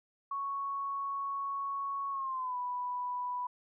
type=tone with pitch glide; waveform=sine; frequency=1108.7 to 987.7 Hz; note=C#6 to B5; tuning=0 to 0 cents; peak=-33 dBFS; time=0.31-3.47 s; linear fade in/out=5 ms; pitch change=-200 cents; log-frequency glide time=2.11-2.57 s; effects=none